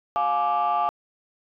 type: chord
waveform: sine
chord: D diminished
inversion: first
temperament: just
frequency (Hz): 704.8 / 845.8 / 1174.7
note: F5 / Ab5 / D6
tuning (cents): +16 / +31 / 0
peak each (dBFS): -23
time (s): 0.16-0.89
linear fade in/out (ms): 0
effects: tanh soft clip ceiling -16 dBFS